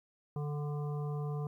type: harmonic tone with a mistuned harmonic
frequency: 146.83 Hz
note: D3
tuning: in tune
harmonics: 1 / 3 / 5 / 7 / 8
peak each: -34 / -43 / -49 / -51 / -54 dBFS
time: 0.36-1.47 s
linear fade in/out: 2 ms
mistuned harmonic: 8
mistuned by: +21 cents
effects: 12-bit